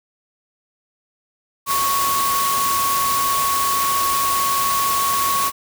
sine tone in noise, 1108.7 Hz, C#6, in tune, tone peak -18 dBFS, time 1.66-5.52 s, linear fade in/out 50 ms, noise white, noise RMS -23 dBFS, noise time 1.66-5.52 s, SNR +2 dB, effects none

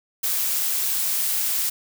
blue noise with amplitude modulation, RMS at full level -22 dBFS, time 0.23-1.7 s, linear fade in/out 10 ms, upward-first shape sine, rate 185 Hz, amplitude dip 30%, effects none

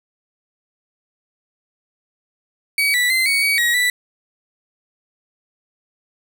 35% pulse tone with pitch steps, 2268 / 1964 / 2068 / 2234 / 2261 / 1901 / 1971 Hz, C#7 / B6 / C7 / C#7 / C#7 / A#6 / B6, +39 / -10 / -21 / +13 / +34 / +33 / -4 cents, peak -13 dBFS, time 2.78-3.9 s, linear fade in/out 2 ms, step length 160 ms, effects none

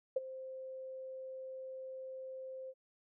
sine tone with ADSR envelope, 523.3 Hz, C5, in tune, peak -27 dBFS, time 0.16-2.74 s, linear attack 7 ms, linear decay 22 ms, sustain -16 dB, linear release 48 ms, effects none

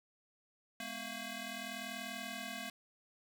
10% pulse ring-modulated tone, 455.9 Hz, A#4, 39 cents flat, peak -30 dBFS, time 0.8-2.7 s, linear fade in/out 2 ms, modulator 1160 Hz, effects none

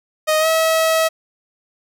sawtooth tone with pitch glide, 622.3 to 644.6 Hz, D#5 to E5, 0 to -39 cents, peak -10 dBFS, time 0.27-1.09 s, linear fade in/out 20 ms, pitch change +61 cents, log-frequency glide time 0.39-0.47 s, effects none

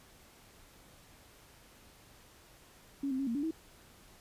sine tone with pitch steps, 278 / 261.6 / 274.1 / 231.5 / 286.2 / 321.4 Hz, C#4 / C4 / C#4 / A#3 / D4 / E4, +5 / 0 / -19 / -12 / -45 / -44 cents, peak -31 dBFS, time 3.03-3.51 s, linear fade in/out 5 ms, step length 80 ms, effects pink hiss -59 dBFS RMS until 4.2 s + resampled to 32000 Hz

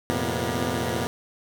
10% pulse tone cluster, 85.7 / 112.3 / 127.6 / 239.6 Hz, F2 / A2 / C3 / A#3, -32 / +36 / -43 / +48 cents, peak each -22 dBFS, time 0.1-1.07 s, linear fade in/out 0 ms, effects none

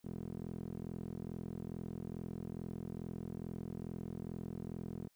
15% pulse tone with band-pass filter, 42.34 Hz, E1, 47 cents sharp, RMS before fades -44 dBFS, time 0.04-5.08 s, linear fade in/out 10 ms, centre 250 Hz, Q 2.6, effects white hiss -75 dBFS RMS until 5.15 s

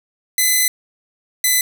5% pulse tone pair in turn, 2019 / 2009 Hz, B6 / B6, +38 / +29 cents, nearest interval unison, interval 9 cents, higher first, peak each -3 dBFS, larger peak neither, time 0.38-0.68 / 1.44-1.61 s, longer first, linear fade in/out 2 ms, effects none

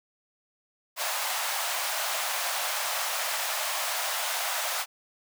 pink high-pass noise, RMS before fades -30 dBFS, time 0.96-4.86 s, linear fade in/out 50 ms, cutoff 610 Hz, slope 48 dB/octave, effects none

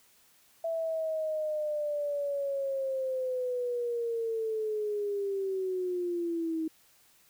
sine linear sweep, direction down, 662 to 316.6 Hz, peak -29 dBFS, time 0.64-6.68 s, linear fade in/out 5 ms, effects white hiss -63 dBFS RMS until 7.29 s

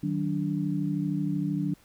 sine tone cluster, 155.4 / 188.4 / 290.4 Hz, D#3 / F#3 / D4, -2 / +32 / -19 cents, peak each -30 dBFS, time 0.03-1.74 s, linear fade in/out 5 ms, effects pink hiss -60 dBFS RMS until 1.84 s

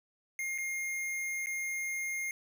square tone with dropouts, 2128 Hz, C7, 29 cents sharp, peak -34 dBFS, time 0.39-2.31 s, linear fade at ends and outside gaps 1 ms, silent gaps 0.579-0.584 / 1.46-1.469 s, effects none

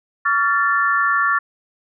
sine tone cluster, 1133 / 1380 / 1762 Hz, C#6 / F6 / A6, +37 / -21 / +2 cents, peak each -19 dBFS, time 0.25-1.39 s, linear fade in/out 10 ms, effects none

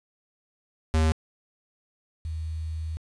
square / sine tone pair in turn, 79.2 / 79.75 Hz, D#2 / D#2, +31 / +43 cents, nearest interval unison, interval 12 cents, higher second, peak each -20 / -29 dBFS, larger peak first, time 0.94-1.12 / 2.25-2.97 s, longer second, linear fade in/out 0 ms, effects resampled to 22050 Hz + 9-bit

